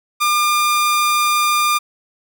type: tone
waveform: sawtooth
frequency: 1202 Hz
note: D6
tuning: 40 cents sharp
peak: -10 dBFS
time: 0.2-1.79 s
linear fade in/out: 20 ms
effects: none